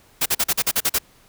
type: noise bursts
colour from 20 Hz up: white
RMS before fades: -19 dBFS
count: 9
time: 0.21-0.987 s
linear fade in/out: 10 ms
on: 49 ms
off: 42 ms
effects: pink hiss -54 dBFS RMS until 1.28 s